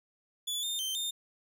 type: tone with pitch steps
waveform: sawtooth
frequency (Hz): 3448 / 3630 / 3115 / 3634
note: A7 / A#7 / G7 / A#7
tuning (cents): -36 / -47 / -12 / -45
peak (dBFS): -29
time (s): 0.47-1.11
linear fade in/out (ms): 10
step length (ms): 160
effects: none